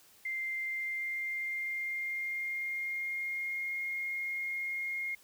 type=tone with pitch glide; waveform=sine; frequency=2093 to 2139 Hz; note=C7 to C7; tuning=0 to +38 cents; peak=-33 dBFS; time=0.25-5.15 s; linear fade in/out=5 ms; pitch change=+38 cents; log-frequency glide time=0.64-3.73 s; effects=white hiss -61 dBFS RMS until 5.23 s